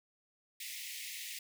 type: high-pass noise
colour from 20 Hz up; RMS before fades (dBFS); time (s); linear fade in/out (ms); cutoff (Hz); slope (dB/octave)
pink; -44; 0.6-1.39; 5; 1900; 96
effects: none